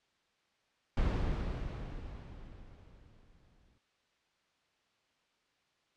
brown noise with exponential decay, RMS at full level -29 dBFS, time 0.97-3.78 s, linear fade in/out 2 ms, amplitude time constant 610 ms, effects white hiss -74 dBFS RMS until 5.96 s + low-pass 4000 Hz 12 dB/octave

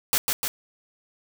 white noise with echo, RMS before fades -21 dBFS, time 0.13-0.18 s, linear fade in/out 0 ms, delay 150 ms, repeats 2, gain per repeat -3 dB, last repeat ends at 0.48 s, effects none

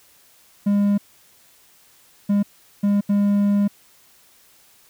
triangle tone bursts at uneven times, 202.8 Hz, G#3, 41 cents flat, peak -13 dBFS, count 4, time 0.66-0.98 / 2.29-2.43 / 2.83-3.01 / 3.09-3.68 s, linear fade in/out 10 ms, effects white hiss -54 dBFS RMS until 4.89 s

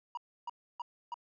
triangle tone bursts, 956 Hz, A#5, 43 cents sharp, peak -34 dBFS, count 4, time 0.15-1.142 s, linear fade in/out 2 ms, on 23 ms, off 300 ms, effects resampled to 16000 Hz

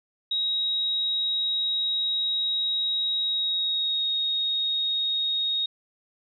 sine tone with pitch glide, 3805 to 3742 Hz, A#7 to A#7, +35 to +6 cents, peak -23 dBFS, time 0.31-5.66 s, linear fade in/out 5 ms, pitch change -29 cents, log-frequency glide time 3.21-4.09 s, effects none

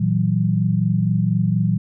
sine tone cluster, 116.5 / 163.1 / 187.3 Hz, A#2 / E3 / F#3, -1 / -18 / +21 cents, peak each -20 dBFS, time 0-1.78 s, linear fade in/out 10 ms, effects none

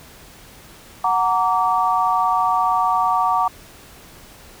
sine chord, Gb augmented, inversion none, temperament just, 740 / 925 / 1156.2 Hz, Gb5 / Bb5 / D6, 0 / -14 / -27 cents, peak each -20 / -20 / -19 dBFS, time 1.04-3.48 s, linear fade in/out 5 ms, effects pink hiss -44 dBFS RMS until 4.6 s

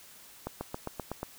accelerating click train, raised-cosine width 1 ms, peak -20 dBFS, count 7, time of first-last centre 0.47-1.23 s, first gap 140 ms, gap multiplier 0.96, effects white hiss -53 dBFS RMS until 1.38 s

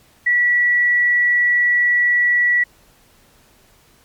sine tone, 1944 Hz, B6, 28 cents flat, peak -12 dBFS, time 0.26-2.64 s, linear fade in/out 10 ms, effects pink hiss -53 dBFS RMS until 4.04 s + MP3 96 kbps

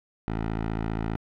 10% pulse tone, 55 Hz, A1, in tune, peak -19 dBFS, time 0.28-1.16 s, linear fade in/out 0 ms, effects low-pass 2000 Hz 12 dB/octave + 10-bit

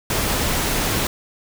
pink noise, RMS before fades -21 dBFS, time 0.1-1.07 s, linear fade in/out 2 ms, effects none

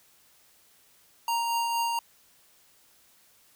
square tone with tremolo, 932 Hz, A#5, 1 cent flat, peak -25 dBFS, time 1.28-1.99 s, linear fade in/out 2 ms, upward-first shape triangle, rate 4.3 Hz, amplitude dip 30%, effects white hiss -61 dBFS RMS until 3.55 s

